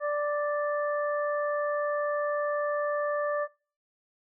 harmonic tone, 587.3 Hz, D5, in tune, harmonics 1 / 2 / 3, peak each -27 / -33 / -37 dBFS, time 0-3.48 s, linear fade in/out 50 ms, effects noise-tail reverb RT60 0.4 s tail -23 dB re dry

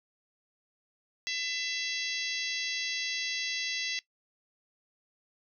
harmonic tone with a mistuned harmonic, 669 Hz, E5, 25 cents sharp, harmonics 3 / 4 / 5 / 6 / 7 / 8 / 9, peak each -37 / -38 / -39 / -40 / -40 / -41 / -42 dBFS, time 1.27-3.99 s, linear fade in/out 0 ms, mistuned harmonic 9, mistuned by +54 cents, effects noise-tail reverb RT60 0.1 s tail -19 dB re dry

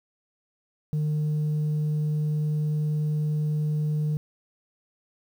sine tone, 151.7 Hz, D#3, 44 cents flat, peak -20 dBFS, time 0.93-4.17 s, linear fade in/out 0 ms, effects tanh soft clip ceiling -22 dBFS + 9-bit

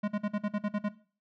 square tone bursts, 207.7 Hz, G#3, in tune, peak -28 dBFS, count 9, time 0.03-0.889 s, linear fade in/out 10 ms, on 51 ms, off 50 ms, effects noise-tail reverb RT60 0.4 s tail -17 dB re dry + low-pass 2000 Hz 12 dB/octave

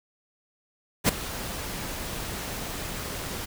pink noise with ADSR envelope, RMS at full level -18 dBFS, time 1.04-3.46 s, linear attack 47 ms, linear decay 9 ms, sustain -16 dB, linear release 15 ms, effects none

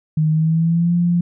sine tone with pitch glide, 155.56 to 173.6 Hz, D#3 to F3, 0 to -10 cents, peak -13 dBFS, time 0.17-1.21 s, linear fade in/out 5 ms, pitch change +190 cents, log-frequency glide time 0.3-0.94 s, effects none

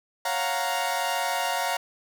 sawtooth chord, Gb major seventh, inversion second, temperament equal, 554.4 / 698.5 / 740 / 932.3 Hz, Db5 / F5 / Gb5 / Bb5, 0 / 0 / 0 / 0 cents, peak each -30 / -26 / -28 / -25 dBFS, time 0.25-1.77 s, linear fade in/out 5 ms, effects none

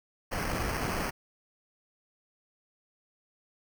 pink noise with sample-and-hold, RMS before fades -32 dBFS, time 0.31-1.11 s, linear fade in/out 20 ms, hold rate 3675 Hz, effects none

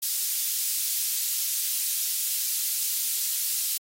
white high-pass noise, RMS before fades -27 dBFS, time 0.02-3.78 s, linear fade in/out 10 ms, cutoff 4500 Hz, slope 12 dB/octave, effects AAC 48 kbps

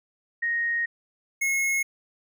sine / square tone pair in turn, 1868 / 2171 Hz, A#6 / C#7, +3 / -37 cents, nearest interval minor third, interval 260 cents, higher second, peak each -23 dBFS, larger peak neither, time 0.42-0.86 / 1.41-1.83 s, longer first, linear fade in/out 10 ms, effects none

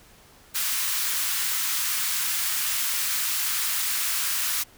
white high-pass noise, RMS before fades -26 dBFS, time 0.54-4.64 s, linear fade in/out 20 ms, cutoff 1100 Hz, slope 24 dB/octave, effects pink hiss -53 dBFS RMS until 4.77 s

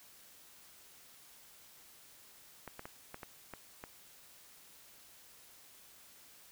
clicks, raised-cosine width 0.5 ms, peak -29 dBFS, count 7, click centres 2.677 / 2.794 / 2.855 / 3.144 / 3.232 / 3.537 / 3.839 s, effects white hiss -59 dBFS RMS until 6.51 s

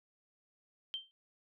sine tone with exponential decay, 3136 Hz, G7, in tune, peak -33 dBFS, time 0.94-1.11 s, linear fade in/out 0 ms, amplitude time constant 36 ms, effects none

